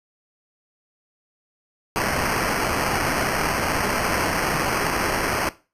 white noise with sample-and-hold, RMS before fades -23 dBFS, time 1.96-5.49 s, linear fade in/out 0 ms, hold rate 3675 Hz, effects noise-tail reverb RT60 0.3 s tail -17 dB re dry + resampled to 32000 Hz

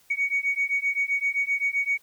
sine beating tone pair, 2236 / 2243.7 Hz, C#7 / C#7, +14 / +20 cents, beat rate 7.7 Hz, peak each -25 / -25 dBFS, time 0.1-1.98 s, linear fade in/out 10 ms, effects tanh soft clip ceiling -16 dBFS + white hiss -60 dBFS RMS until 2.02 s

